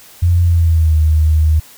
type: tone with pitch glide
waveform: sine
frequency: 86.9 to 77.87 Hz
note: F2 to D#2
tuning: -8 to +2 cents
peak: -8 dBFS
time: 0.22-1.6 s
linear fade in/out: 10 ms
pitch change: -190 cents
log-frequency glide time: 0.43-0.96 s
effects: white hiss -41 dBFS RMS until 1.77 s